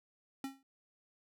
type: tone with exponential decay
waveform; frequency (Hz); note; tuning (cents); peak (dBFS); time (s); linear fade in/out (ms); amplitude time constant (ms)
square; 270; C#4; -45; -36; 0.44-0.63; 2; 40
effects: none